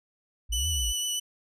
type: exponential two-way sweep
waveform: sine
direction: up then down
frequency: 49.97 to 86.2 to 51.7 Hz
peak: -28 dBFS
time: 0.49-0.93 s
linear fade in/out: 20 ms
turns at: 0.69 s
type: tone with vibrato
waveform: 20% pulse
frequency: 2970 Hz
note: F#7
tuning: 6 cents sharp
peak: -22 dBFS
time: 0.52-1.2 s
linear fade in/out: 10 ms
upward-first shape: triangle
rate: 7.9 Hz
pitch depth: 14 cents each way
effects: none